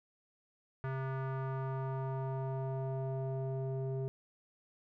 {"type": "tone with low-pass filter sweep", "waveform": "square", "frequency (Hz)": 133, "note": "C3", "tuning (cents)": 29, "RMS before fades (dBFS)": -37, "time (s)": [0.84, 4.08], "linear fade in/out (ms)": 0, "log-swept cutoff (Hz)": [1500, 490], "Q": 2.2, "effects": []}